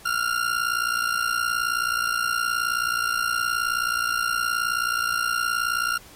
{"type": "ring-modulated tone", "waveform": "40% pulse", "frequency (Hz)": 1396.9, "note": "F6", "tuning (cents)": 0, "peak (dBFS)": -18, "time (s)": [0.05, 5.98], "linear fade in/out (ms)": 10, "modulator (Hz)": 29.5, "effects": ["pink hiss -47 dBFS RMS until 6.15 s", "MP3 64 kbps"]}